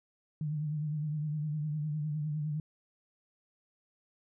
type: tone with vibrato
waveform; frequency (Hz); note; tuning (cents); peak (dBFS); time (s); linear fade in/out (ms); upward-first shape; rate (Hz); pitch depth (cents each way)
sine; 151.3; D#3; -48; -31; 0.41-2.6; 2; triangle; 9.8; 66
effects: none